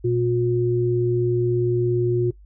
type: tone pair together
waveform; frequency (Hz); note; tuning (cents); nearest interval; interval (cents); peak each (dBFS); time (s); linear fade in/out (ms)
sine; 120.4 / 358.3; B2 / F4; -44 / +44; octave + perfect fifth; 1888; -22 / -19; 0.04-2.31; 10
effects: noise-tail reverb RT60 0.1 s tail -19 dB re dry + added 50 Hz sine -44 dBFS peak until 2.45 s